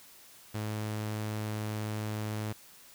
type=tone; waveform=sawtooth; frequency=107.1 Hz; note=A2; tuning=46 cents flat; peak=-29 dBFS; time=0.54-2.53 s; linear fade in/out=10 ms; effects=white hiss -55 dBFS RMS until 2.94 s